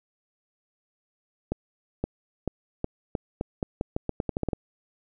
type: accelerating click train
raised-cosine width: 2 ms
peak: -13 dBFS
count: 16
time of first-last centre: 1.52-4.532 s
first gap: 520 ms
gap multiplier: 0.84
effects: none